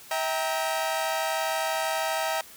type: chord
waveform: sawtooth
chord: E diminished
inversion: none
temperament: equal with one note detuned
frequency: 645.7 / 784 / 932.3 Hz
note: E5 / G5 / Bb5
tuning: -36 / 0 / 0 cents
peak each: -25 / -27 / -28 dBFS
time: 0.11-2.41 s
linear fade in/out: 2 ms
effects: white hiss -48 dBFS RMS until 2.56 s